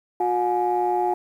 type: tone cluster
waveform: sine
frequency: 360.4 / 721 / 840 Hz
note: F#4 / F#5 / G#5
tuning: -45 / -45 / +19 cents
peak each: -23 dBFS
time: 0.2-1.14 s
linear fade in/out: 5 ms
effects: tanh soft clip ceiling -12 dBFS + 9-bit